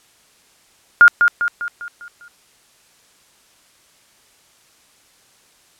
sine tone with echo, 1418 Hz, F6, 26 cents sharp, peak -3 dBFS, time 1.01-1.08 s, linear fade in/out 0 ms, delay 200 ms, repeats 6, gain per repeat -6 dB, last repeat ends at 2.28 s, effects white hiss -54 dBFS RMS until 5.79 s + low-pass 10000 Hz 12 dB/octave

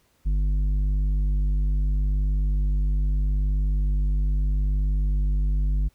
sine tone with tanh clipping, 49.61 Hz, G1, 21 cents sharp, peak -21 dBFS, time 0.25-5.89 s, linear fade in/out 20 ms, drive 8 dB, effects pink hiss -65 dBFS RMS until 5.94 s

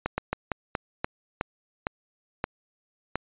slowing click train, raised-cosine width 0.5 ms, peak -11 dBFS, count 10, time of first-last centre 0.06-3.156 s, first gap 120 ms, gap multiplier 1.25, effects resampled to 8000 Hz

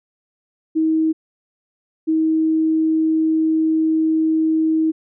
sine tone pair in turn, 318 / 318 Hz, D#4 / D#4, +38 / +38 cents, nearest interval unison, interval 0 cents, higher neither, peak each -14 dBFS, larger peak neither, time 0.75-1.13 / 2.07-4.92 s, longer second, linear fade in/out 20 ms, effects none

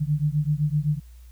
sine beating tone pair, 146 / 153.8 Hz, D3 / D#3, -10 / -20 cents, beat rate 7.8 Hz, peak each -23 / -24 dBFS, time 0-1 s, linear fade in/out 20 ms, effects added 60 Hz sine -43 dBFS peak until 1.31 s + white hiss -61 dBFS RMS until 1.31 s

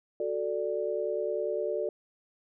sine chord, D major, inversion first, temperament equal, 370 / 440 / 587.3 Hz, F#4 / A4 / D5, 0 / 0 / 0 cents, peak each -34 / -32 / -32 dBFS, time 0.2-1.89 s, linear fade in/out 2 ms, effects none

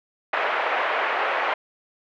pink band-pass noise, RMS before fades -24 dBFS, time 0.33-1.54 s, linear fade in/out 5 ms, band 550 to 2400 Hz, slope 24 dB/octave, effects none

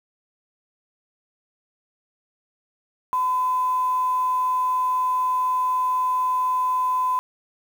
sine tone with quantisation, 1013 Hz, B5, 44 cents sharp, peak -19 dBFS, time 3.13-7.19 s, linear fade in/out 0 ms, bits 7, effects none

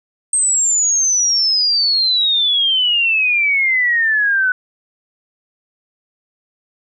sine exponential sweep, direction down, 8420 to 1485 Hz, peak -12 dBFS, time 0.33-4.52 s, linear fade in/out 2 ms, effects none

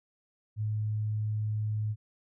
sine tone, 107.1 Hz, A2, 46 cents flat, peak -28 dBFS, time 0.56-1.96 s, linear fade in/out 50 ms, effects none

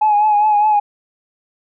sine tone with vibrato, 842 Hz, G#5, 24 cents sharp, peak -9 dBFS, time 0.01-0.8 s, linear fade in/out 10 ms, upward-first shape triangle, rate 4.9 Hz, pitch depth 49 cents each way, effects tanh soft clip ceiling -6 dBFS

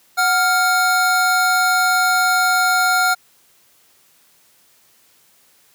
square tone pair together, 740 / 1396.9 Hz, F#5 / F6, 0 / 0 cents, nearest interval major seventh, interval 1100 cents, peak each -19 / -16 dBFS, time 0.17-3.15 s, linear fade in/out 20 ms, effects white hiss -55 dBFS RMS until 5.74 s + high-pass 80 Hz 12 dB/octave

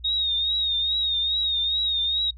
sine tone with vibrato, 3729 Hz, A#7, in tune, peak -21 dBFS, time 0.04-2.31 s, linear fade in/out 10 ms, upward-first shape triangle, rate 2.4 Hz, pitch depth 73 cents each way, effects noise-tail reverb RT60 0.1 s tail -26 dB re dry + added 60 Hz sine -40 dBFS peak until 2.37 s

